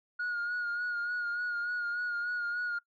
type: tone with vibrato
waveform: sine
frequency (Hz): 1436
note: F6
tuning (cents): +48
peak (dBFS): -29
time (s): 0.19-2.79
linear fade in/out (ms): 10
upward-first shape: sine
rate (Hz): 3.4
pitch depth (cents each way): 33
effects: noise-tail reverb RT60 0.1 s tail -22 dB re dry + tanh soft clip ceiling -29 dBFS